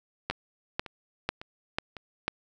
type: two click trains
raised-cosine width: 0.3 ms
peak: -11 / -24 dBFS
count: 5 / 4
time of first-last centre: 0.3-2.28 / 0.31-1.967 s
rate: 2.02 / 1.81 Hz
effects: none